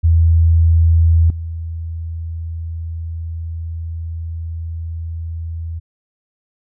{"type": "tone with level steps", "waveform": "sine", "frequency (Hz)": 82.41, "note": "E2", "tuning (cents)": 0, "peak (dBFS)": [-8, -22], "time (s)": [0.03, 5.8], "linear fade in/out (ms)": 20, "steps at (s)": 1.3, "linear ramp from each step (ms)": 2, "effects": []}